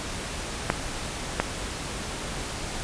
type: clicks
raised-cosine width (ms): 0.5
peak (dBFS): -5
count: 2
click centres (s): 0.701 / 1.4
effects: pink hiss -33 dBFS RMS until 2.83 s + resampled to 22050 Hz